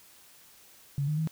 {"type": "tone with pitch steps", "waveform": "sine", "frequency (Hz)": [140.7, 151.7, 158.7], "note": ["C#3", "D#3", "D#3"], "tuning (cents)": [26, -44, 35], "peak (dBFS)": -26, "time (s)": [0.98, 1.274], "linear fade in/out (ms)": 0, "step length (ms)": 98, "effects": ["white hiss -56 dBFS RMS until 1.31 s"]}